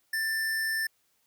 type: tone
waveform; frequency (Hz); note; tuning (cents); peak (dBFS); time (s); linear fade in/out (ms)
square; 1775; A6; +15; -28; 0.13-0.87; 5
effects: white hiss -71 dBFS RMS until 1.26 s